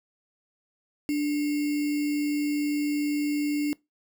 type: tone with sample-and-hold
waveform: sine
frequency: 293.7 Hz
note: D4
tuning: in tune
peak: -23 dBFS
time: 1.09-3.73 s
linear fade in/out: 0 ms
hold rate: 2450 Hz
effects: noise-tail reverb RT60 0.2 s tail -23 dB re dry